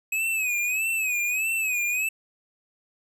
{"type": "tone with vibrato", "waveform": "square", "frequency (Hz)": 2542, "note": "D#7", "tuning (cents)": 36, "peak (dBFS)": -24, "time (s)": [0.12, 2.09], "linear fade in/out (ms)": 5, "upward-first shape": "sine", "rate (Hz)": 1.6, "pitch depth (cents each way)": 98, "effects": []}